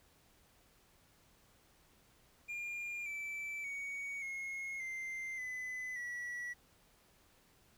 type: tone with pitch steps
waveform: triangle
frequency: 2407 / 2322 / 2241 / 2162 / 2086 / 2012 / 1941.6 Hz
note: D7 / D7 / C#7 / C#7 / C7 / B6 / B6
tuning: +42 / -20 / +18 / -44 / -6 / +32 / -30 cents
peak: -38 dBFS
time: 2.48-6.54 s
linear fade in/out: 20 ms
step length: 580 ms
effects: pink hiss -68 dBFS RMS until 7.77 s